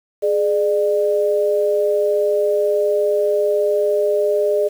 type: tone pair together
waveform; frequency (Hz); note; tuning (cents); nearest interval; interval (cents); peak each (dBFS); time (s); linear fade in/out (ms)
sine; 417.5 / 598.8; G#4 / D5; +9 / +33; tritone; 624; -17; 0.22-4.69; 20
effects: 7-bit